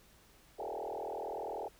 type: tone with frequency modulation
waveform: sine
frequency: 622.3 Hz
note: D#5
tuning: in tune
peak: -37 dBFS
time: 0.58-1.69 s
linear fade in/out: 20 ms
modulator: 40.3 Hz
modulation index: 6
effects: added 50 Hz sine -70 dBFS peak until 1.79 s + pink hiss -63 dBFS RMS until 1.79 s